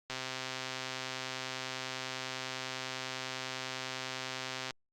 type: click train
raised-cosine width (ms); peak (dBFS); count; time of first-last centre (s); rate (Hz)
0.2; -20; 600; 0.1-4.708; 130
effects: Opus 48 kbps